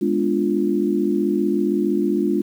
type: chord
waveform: sine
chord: G# diminished seventh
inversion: none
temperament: equal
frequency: 207.7 / 246.9 / 293.7 / 349.2 Hz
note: G#3 / B3 / D4 / F4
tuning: 0 / 0 / 0 / 0 cents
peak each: -22 / -27 / -22 / -21 dBFS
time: 0.01-2.42 s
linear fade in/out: 10 ms
effects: 8-bit